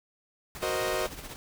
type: noise with tremolo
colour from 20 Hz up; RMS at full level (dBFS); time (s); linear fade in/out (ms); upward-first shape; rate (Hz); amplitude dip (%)
pink; -39; 0.55-1.36; 0; triangle; 16; 65
type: chord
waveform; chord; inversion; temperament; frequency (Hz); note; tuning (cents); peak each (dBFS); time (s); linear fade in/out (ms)
sawtooth; C half-diminished seventh; second; equal; 370 / 466.2 / 523.3 / 622.3; Gb4 / Bb4 / C5 / Eb5; 0 / 0 / 0 / 0; -29 / -31 / -30 / -28; 0.62-1.07; 10
effects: none